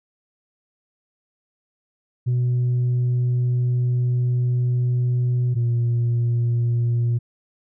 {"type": "tone pair in turn", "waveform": "sine", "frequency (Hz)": [123.47, 118.66], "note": ["B2", "A#2"], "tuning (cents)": [0, 31], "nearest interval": "minor second", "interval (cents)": 69, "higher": "first", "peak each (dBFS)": -15, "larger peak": "neither", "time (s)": [[2.26, 5.55], [5.55, 7.19]], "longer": "first", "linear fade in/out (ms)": 20, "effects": ["tanh soft clip ceiling -16 dBFS"]}